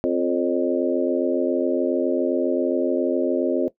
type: harmonic tone with a mistuned harmonic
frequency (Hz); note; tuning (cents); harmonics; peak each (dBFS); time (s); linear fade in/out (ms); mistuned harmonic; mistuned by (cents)
87.31; F2; 0; 3 / 4 / 5 / 6 / 7; -24 / -23 / -26 / -25 / -27; 0.04-3.68; 0; 6; +50
effects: noise-tail reverb RT60 0.1 s tail -17 dB re dry